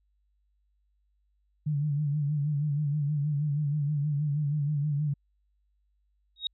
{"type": "tone with vibrato", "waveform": "sine", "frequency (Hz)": 146.83, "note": "D3", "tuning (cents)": 0, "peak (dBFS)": -25, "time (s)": [1.66, 5.14], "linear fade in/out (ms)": 10, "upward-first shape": "sine", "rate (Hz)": 6.3, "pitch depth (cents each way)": 69}
{"type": "tone with exponential growth", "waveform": "sine", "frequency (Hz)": 3768, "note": "A#7", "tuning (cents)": 18, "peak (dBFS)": -23, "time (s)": [6.36, 6.47], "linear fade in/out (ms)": 2, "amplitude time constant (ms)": 23}
{"effects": ["added 50 Hz sine -68 dBFS peak until 6.53 s"]}